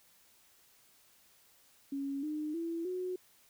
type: tone with pitch steps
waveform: sine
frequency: 277.2 / 304 / 333.5 / 365.8 Hz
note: C#4 / D#4 / E4 / F#4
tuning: 0 / -40 / +20 / -20 cents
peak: -34 dBFS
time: 1.92-3.16 s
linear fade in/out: 5 ms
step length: 310 ms
effects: white hiss -65 dBFS RMS until 3.49 s